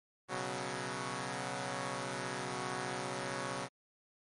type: chord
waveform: 5% pulse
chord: B suspended second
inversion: none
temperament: equal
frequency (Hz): 123.47 / 138.59 / 185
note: B2 / C#3 / F#3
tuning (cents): 0 / 0 / 0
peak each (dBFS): -30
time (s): 0.28-3.69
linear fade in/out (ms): 50
effects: MP3 48 kbps